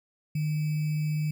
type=tone with sample-and-hold; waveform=sine; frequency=152.5 Hz; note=D#3; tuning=34 cents flat; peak=-25 dBFS; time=0.35-1.31 s; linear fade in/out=5 ms; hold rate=2450 Hz; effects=none